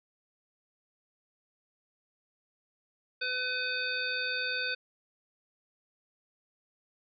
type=harmonic tone with a mistuned harmonic; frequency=504 Hz; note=B4; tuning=35 cents sharp; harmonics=1 / 3 / 5 / 7 / 9; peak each=-42 / -33 / -36 / -39 / -38 dBFS; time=3.21-4.75 s; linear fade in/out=10 ms; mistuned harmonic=7; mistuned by=+49 cents; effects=none